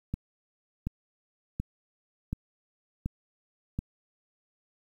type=click train; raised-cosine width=5 ms; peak=-18 dBFS; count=6; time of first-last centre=0.14-3.79 s; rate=1.37 Hz; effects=9-bit